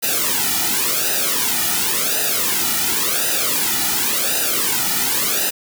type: noise with flanger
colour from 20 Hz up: white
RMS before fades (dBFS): -19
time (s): 0.02-5.51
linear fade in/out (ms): 20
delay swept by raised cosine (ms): 0.9 to 1.9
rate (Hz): 0.92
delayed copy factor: -0.9
effects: none